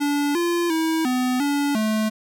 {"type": "tone with pitch steps", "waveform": "square", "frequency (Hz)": [288.3, 344.7, 322, 252.3, 285.8, 216.7], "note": ["D4", "F4", "E4", "B3", "D4", "A3"], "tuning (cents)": [-32, -23, -41, 37, -47, -26], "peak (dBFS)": -20, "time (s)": [0, 2.1], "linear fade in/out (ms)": 20, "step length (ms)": 350, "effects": []}